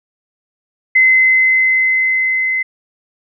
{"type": "tone with level ramp", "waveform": "sine", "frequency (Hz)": 2051, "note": "C7", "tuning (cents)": -35, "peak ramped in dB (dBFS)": [-6, -14], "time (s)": [0.95, 2.63], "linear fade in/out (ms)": 10, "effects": []}